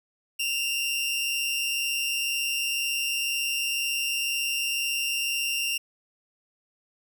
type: tone pair together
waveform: sawtooth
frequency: 2652 / 2794 Hz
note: E7 / F7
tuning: +10 / 0 cents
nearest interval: minor second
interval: 90 cents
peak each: -30 / -23 dBFS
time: 0.39-5.78 s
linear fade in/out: 10 ms
effects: none